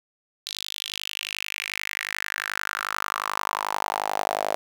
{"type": "tone with high-pass filter sweep", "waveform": "sawtooth", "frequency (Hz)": 51.3, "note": "G#1", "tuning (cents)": -21, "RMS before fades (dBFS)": -30, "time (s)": [0.46, 4.55], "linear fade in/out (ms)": 0, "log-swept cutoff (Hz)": [3900, 640], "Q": 4.3, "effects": ["8-bit"]}